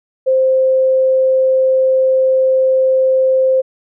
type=tone; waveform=sine; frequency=523.3 Hz; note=C5; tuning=in tune; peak=-9 dBFS; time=0.26-3.62 s; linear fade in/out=20 ms; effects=none